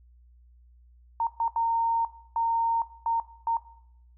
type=tone bursts at uneven times; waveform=sine; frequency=919 Hz; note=A#5; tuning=25 cents flat; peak=-23 dBFS; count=6; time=1.2-1.27 / 1.4-1.48 / 1.56-2.05 / 2.36-2.82 / 3.06-3.2 / 3.47-3.57 s; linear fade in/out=2 ms; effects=noise-tail reverb RT60 0.7 s tail -17 dB re dry + added 60 Hz sine -53 dBFS peak until 4.17 s